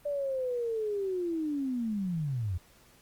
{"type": "linear sweep", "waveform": "sine", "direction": "down", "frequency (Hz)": [587.3, 82.41], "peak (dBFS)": -29, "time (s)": [0.05, 2.58], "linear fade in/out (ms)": 10, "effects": ["pink hiss -60 dBFS RMS until 3.01 s", "Opus 32 kbps"]}